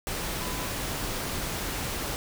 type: tone in noise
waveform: sine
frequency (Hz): 1004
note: B5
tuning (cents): +28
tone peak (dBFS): -40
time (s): 0.4-0.67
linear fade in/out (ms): 0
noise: pink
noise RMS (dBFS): -32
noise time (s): 0.07-2.16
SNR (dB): -11
effects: none